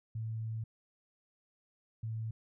sine tone bursts at uneven times, 111.5 Hz, A2, 23 cents sharp, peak -35 dBFS, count 2, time 0.15-0.64 / 2.03-2.31 s, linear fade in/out 5 ms, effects none

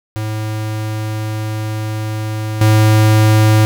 square tone with level steps, 108.2 Hz, A2, 29 cents flat, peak -19 / -8 dBFS, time 0.16-3.65 s, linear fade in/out 0 ms, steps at 2.61 s, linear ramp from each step 2 ms, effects none

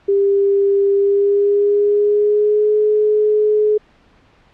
sine tone with pitch glide, 398 to 424.1 Hz, G4 to G#4, +26 to +36 cents, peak -11 dBFS, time 0.08-3.78 s, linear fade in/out 10 ms, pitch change +110 cents, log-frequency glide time 0.93-2.77 s, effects pink hiss -52 dBFS RMS until 4.53 s + low-pass 3000 Hz 12 dB/octave

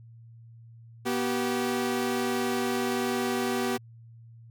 sawtooth tone pair together, 242.8 / 384.9 Hz, B3 / G4, -29 / -32 cents, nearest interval minor sixth, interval 797 cents, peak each -25 dBFS, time 1.05-3.78 s, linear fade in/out 20 ms, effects added 115 Hz sine -47 dBFS peak until 4.5 s

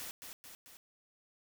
white noise with echo, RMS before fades -44 dBFS, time 0-0.11 s, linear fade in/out 0 ms, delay 220 ms, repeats 3, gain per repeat -4 dB, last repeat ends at 0.77 s, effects none

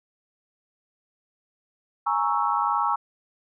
sine chord, A# half-diminished seventh, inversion third, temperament equal, 830.6 / 932.3 / 1108.7 / 1318.5 Hz, G#5 / A#5 / C#6 / E6, 0 / 0 / 0 / 0 cents, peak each -27 / -26 / -26 / -27 dBFS, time 2.06-2.96 s, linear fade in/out 10 ms, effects none

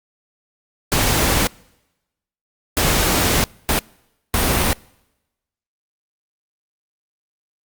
pink noise bursts at uneven times, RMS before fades -17 dBFS, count 4, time 0.92-1.47 / 2.77-3.44 / 3.69-3.79 / 4.34-4.73 s, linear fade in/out 0 ms, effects noise-tail reverb RT60 1.0 s tail -26 dB re dry + Opus 48 kbps

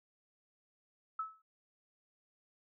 sine tone with exponential decay, 1300 Hz, E6, 24 cents flat, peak -32 dBFS, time 1.19-1.42 s, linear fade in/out 5 ms, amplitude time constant 48 ms, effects none

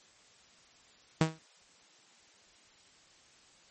sawtooth tone with exponential decay, 159.7 Hz, D#3, 45 cents sharp, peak -16 dBFS, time 1.21-1.39 s, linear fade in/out 2 ms, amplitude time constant 37 ms, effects white hiss -61 dBFS RMS until 3.7 s + MP3 32 kbps

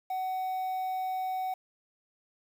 triangle tone with quantisation, 750 Hz, F#5, 23 cents sharp, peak -28 dBFS, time 0.1-1.54 s, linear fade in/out 5 ms, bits 9, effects none

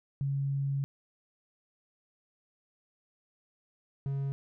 sine / triangle tone pair in turn, 138.59 / 137.93 Hz, C#3 / C#3, 0 / -8 cents, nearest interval unison, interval 8 cents, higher first, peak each -28 dBFS, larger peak neither, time 0.21-0.84 / 4.06-4.32 s, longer first, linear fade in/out 0 ms, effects none

